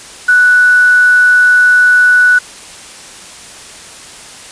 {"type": "tone with quantisation", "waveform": "sine", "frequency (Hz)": 1480, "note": "F#6", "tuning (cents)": 0, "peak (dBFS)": -4, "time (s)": [0.28, 2.39], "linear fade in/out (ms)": 10, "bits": 4, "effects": ["white hiss -32 dBFS RMS until 4.51 s", "resampled to 22050 Hz"]}